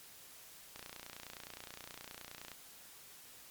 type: click train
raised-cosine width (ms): 0.2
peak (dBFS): -29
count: 53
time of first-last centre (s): 0.76-2.517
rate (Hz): 29.6
effects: white hiss -56 dBFS RMS until 3.5 s + MP3 96 kbps